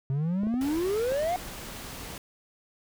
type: exponential sweep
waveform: triangle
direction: up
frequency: 130.81 to 740 Hz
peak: -23 dBFS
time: 0.1-1.36 s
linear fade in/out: 0 ms
type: clicks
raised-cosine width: 2 ms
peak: -25 dBFS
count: 4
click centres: 0.434 / 0.47 / 0.541 / 1.121 s
type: noise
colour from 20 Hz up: pink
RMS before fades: -40 dBFS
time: 0.61-2.18 s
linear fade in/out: 2 ms
effects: none